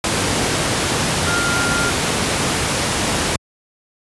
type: tone in noise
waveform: sine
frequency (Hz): 1400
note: F6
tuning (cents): +4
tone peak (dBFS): -20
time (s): 1.27-1.9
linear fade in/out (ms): 2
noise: pink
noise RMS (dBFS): -18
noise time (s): 0.04-3.36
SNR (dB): -5
effects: high-pass 80 Hz 12 dB/octave + resampled to 24000 Hz